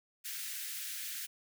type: high-pass noise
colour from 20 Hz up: white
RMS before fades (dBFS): -41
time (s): 0.24-1.27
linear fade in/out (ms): 20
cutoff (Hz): 1500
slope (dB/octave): 48
effects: none